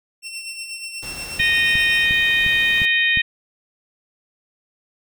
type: tone with tremolo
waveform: 20% pulse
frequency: 2707 Hz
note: E7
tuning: 45 cents sharp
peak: -23 dBFS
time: 0.22-2.07 s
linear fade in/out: 50 ms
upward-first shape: sine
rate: 8.3 Hz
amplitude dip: 50%
type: noise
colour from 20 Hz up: pink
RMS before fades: -36 dBFS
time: 1.02-2.86 s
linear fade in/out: 10 ms
type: harmonic tone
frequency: 619 Hz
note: D#5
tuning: 9 cents flat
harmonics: 3 / 4 / 5 / 6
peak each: -18 / -19 / -24 / -25 dBFS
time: 1.39-3.22 s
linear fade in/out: 10 ms
type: click train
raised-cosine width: 5 ms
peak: -17 dBFS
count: 6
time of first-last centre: 1.4-3.173 s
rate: 2.82 Hz
effects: none